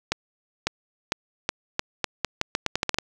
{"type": "accelerating click train", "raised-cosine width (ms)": 0.2, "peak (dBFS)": -5, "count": 15, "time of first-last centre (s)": [0.12, 2.986], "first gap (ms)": 550, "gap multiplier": 0.82, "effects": []}